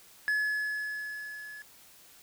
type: tone with level ramp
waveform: triangle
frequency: 1705 Hz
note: G#6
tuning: 45 cents sharp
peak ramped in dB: -23 to -41 dBFS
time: 0.28-1.62 s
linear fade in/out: 0 ms
effects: white hiss -56 dBFS RMS until 2.22 s